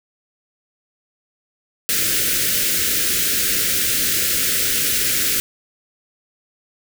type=band-stop noise; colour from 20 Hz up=white; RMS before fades=-19 dBFS; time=1.89-5.4 s; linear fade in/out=0 ms; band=530 to 1400 Hz; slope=48 dB/octave; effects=none